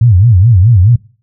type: tone with vibrato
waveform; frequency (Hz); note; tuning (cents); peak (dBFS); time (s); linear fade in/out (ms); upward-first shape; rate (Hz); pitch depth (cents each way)
sine; 103.83; G#2; 0; -3; 0.01-0.96; 5; sine; 4.7; 290
effects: noise-tail reverb RT60 0.4 s tail -21 dB re dry